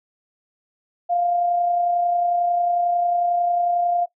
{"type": "tone with amplitude modulation", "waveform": "sine", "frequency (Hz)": 700, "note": "F5", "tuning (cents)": 4, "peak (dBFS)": -16, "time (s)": [1.09, 4.06], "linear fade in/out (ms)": 20, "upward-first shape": "sine", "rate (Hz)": 31.1, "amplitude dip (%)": 35, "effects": ["noise-tail reverb RT60 0.1 s tail -17 dB re dry"]}